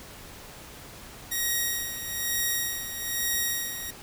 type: tone with tremolo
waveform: 5% pulse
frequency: 1886 Hz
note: A#6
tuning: 20 cents sharp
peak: -14 dBFS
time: 1.31-3.91 s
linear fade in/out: 10 ms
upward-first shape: sine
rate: 1.1 Hz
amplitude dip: 65%
effects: pink hiss -45 dBFS RMS until 4.02 s